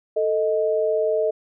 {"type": "tone pair together", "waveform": "sine", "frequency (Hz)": [441.9, 625], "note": ["A4", "D#5"], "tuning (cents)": [7, 8], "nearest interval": "tritone", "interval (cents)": 601, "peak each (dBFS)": -21, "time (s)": [0.16, 1.31], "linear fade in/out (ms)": 10, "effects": []}